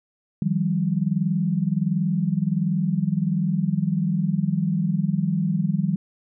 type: tone cluster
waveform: sine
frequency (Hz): 156.7 / 178.1 / 198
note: D#3 / F3 / G3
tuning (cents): +13 / +34 / +18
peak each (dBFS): -24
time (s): 0.42-5.96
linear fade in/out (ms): 2
effects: none